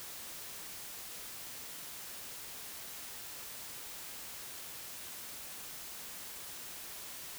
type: silence
effects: white hiss -46 dBFS RMS until 7.38 s